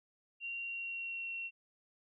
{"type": "tone with pitch glide", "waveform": "sine", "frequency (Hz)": [2760, 2727], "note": ["F7", "F7"], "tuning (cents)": [-21, -42], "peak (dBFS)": -38, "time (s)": [0.4, 1.51], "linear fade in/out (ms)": 50, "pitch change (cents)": -21, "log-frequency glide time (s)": [0.6, 1.29], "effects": []}